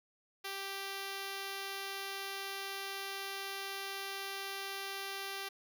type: tone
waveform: 5% pulse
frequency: 392 Hz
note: G4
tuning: in tune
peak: -28 dBFS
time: 0.44-5.49 s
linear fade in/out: 10 ms
effects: none